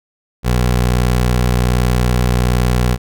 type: tone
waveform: 20% pulse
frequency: 61.3 Hz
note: B1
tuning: 12 cents flat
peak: -7 dBFS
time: 0.43-2.98 s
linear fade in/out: 50 ms
effects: none